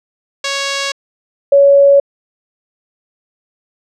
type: tone pair in turn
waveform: 5% pulse / sine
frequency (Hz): 554.4 / 560.5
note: C#5 / C#5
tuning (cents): 0 / +19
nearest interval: unison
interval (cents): 19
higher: second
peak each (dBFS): -4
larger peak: neither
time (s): 0.44-0.92 / 1.52-2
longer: neither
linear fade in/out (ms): 5
effects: low-pass 7000 Hz 12 dB/octave

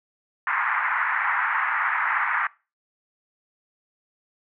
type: band-pass noise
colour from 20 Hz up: white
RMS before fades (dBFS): -24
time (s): 0.47-2.47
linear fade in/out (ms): 2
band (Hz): 880 to 2000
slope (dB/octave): 48
effects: noise-tail reverb RT60 0.3 s tail -22 dB re dry

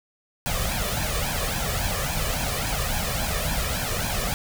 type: noise with flanger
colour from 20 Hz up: pink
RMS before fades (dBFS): -26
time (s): 0.46-4.34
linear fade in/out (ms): 0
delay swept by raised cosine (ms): 1.2 to 1.72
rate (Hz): 3.6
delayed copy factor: +0.75
effects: none

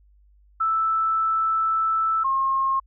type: tone pair in turn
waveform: sine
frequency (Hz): 1318.5 / 1073.7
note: E6 / C6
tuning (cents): 0 / +44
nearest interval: major third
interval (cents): 356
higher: first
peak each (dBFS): -19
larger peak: neither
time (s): 0.6-2.24 / 2.24-2.8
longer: first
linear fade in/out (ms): 10
effects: added 50 Hz sine -53 dBFS peak until 2.86 s

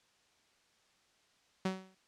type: tone with exponential decay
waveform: sawtooth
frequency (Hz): 188.5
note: F#3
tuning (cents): +32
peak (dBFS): -25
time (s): 1.65-1.95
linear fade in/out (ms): 5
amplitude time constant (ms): 64
effects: white hiss -70 dBFS RMS until 2.07 s + low-pass 6000 Hz 12 dB/octave

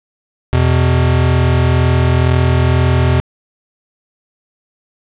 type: tone pair together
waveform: square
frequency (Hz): 84.2 / 126.16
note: E2 / B2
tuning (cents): +37 / +37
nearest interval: perfect fifth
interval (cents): 700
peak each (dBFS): -13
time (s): 0.53-3.2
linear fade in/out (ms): 0
effects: resampled to 8000 Hz + 7-bit

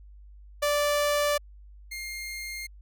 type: tone pair in turn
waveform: sawtooth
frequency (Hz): 585 / 2121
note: D5 / C7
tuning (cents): -7 / +23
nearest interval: octave + minor seventh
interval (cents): 2230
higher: second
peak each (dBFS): -19 / -31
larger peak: first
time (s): 0.62-1.38 / 1.91-2.67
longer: neither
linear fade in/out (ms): 10
effects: added 50 Hz sine -46 dBFS peak until 2.81 s

